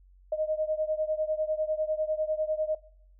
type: beating tone pair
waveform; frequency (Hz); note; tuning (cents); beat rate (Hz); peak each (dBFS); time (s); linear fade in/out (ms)
sine; 617 / 627; D#5 / D#5; -15 / +13; 10; -28 / -31; 0.32-2.75; 5
effects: noise-tail reverb RT60 0.7 s tail -23 dB re dry + added 46 Hz sine -54 dBFS peak until 3.19 s